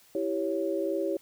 sine chord, C# diminished, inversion first, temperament equal, 329.6 / 392 / 554.4 Hz, E4 / G4 / C#5, 0 / 0 / 0 cents, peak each -31 dBFS, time 0.15-1.17 s, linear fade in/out 2 ms, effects white hiss -59 dBFS RMS until 1.21 s

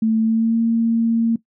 sine tone with pitch glide, 221.8 to 229 Hz, A3 to A#3, +14 to -31 cents, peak -14 dBFS, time 0.02-1.36 s, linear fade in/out 5 ms, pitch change +55 cents, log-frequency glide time 0.2-0.59 s, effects noise-tail reverb RT60 0.1 s tail -18 dB re dry

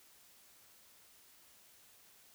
silence, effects white hiss -63 dBFS RMS until 2.34 s

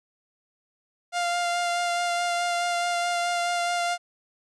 sawtooth tone with vibrato, 698.5 Hz, F5, in tune, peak -20 dBFS, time 1.12-3.98 s, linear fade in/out 50 ms, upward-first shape sine, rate 4.7 Hz, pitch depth 13 cents each way, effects resampled to 22050 Hz

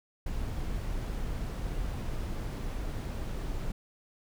brown noise, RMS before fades -34 dBFS, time 0.26-3.72 s, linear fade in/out 5 ms, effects none

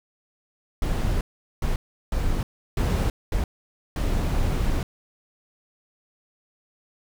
brown noise bursts at uneven times, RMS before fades -23 dBFS, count 6, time 0.82-1.21 / 1.62-1.76 / 2.12-2.43 / 2.77-3.1 / 3.32-3.44 / 3.96-4.83 s, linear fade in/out 2 ms, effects none

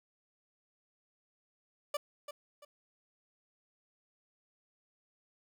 30% pulse tone with echo, 586 Hz, D5, 4 cents flat, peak -29 dBFS, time 1.94-1.97 s, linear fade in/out 5 ms, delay 340 ms, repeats 2, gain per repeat -10 dB, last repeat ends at 2.65 s, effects none

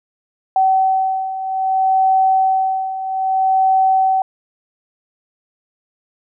sine beating tone pair, 762 / 762.62 Hz, G5 / G5, -49 / -48 cents, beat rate 0.62 Hz, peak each -19 / -14 dBFS, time 0.56-4.22 s, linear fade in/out 2 ms, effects none

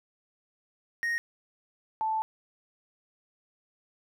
triangle / sine tone pair in turn, 1865 / 877.6 Hz, A#6 / A5, 0 / -5 cents, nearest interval octave + minor second, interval 1305 cents, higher first, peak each -25 / -26 dBFS, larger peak first, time 1.03-1.18 / 2.01-2.22 s, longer second, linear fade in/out 0 ms, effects none

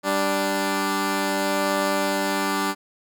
10% pulse tone pair together, 196 / 293.7 Hz, G3 / D4, 0 / 0 cents, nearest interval perfect fifth, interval 700 cents, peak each -17 / -15 dBFS, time 0.03-2.75 s, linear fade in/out 50 ms, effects none

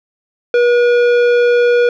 sine tone with tanh clipping, 482.3 Hz, B4, 41 cents flat, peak -10 dBFS, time 0.54-1.89 s, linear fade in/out 2 ms, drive 13 dB, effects none

